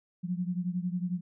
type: beating tone pair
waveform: sine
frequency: 175.9 / 186.9 Hz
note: F3 / F#3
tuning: +13 / +18 cents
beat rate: 11 Hz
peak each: -31 / -34 dBFS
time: 0.23-1.21 s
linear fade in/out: 20 ms
effects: none